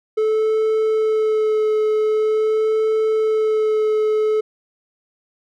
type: tone with vibrato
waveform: triangle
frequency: 434 Hz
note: A4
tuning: 24 cents flat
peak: -13 dBFS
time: 0.17-4.41 s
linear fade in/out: 10 ms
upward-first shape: sine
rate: 0.45 Hz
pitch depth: 15 cents each way
effects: none